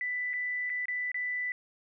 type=tone with dropouts; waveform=sine; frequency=1986 Hz; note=B6; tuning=9 cents sharp; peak=-30 dBFS; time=0.01-1.52 s; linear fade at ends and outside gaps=1 ms; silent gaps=0.333-0.337 / 0.696-0.7 / 0.856-0.883 / 1.117-1.144 s; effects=none